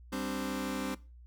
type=chord; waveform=sawtooth; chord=G suspended fourth; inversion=none; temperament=just; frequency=196 / 261.3 / 294 Hz; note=G3 / C4 / D4; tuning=0 / -2 / +2 cents; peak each=-35 / -32 / -34 dBFS; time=0.12-0.95 s; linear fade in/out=10 ms; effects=noise-tail reverb RT60 0.3 s tail -19 dB re dry + added 60 Hz sine -50 dBFS peak until 1.26 s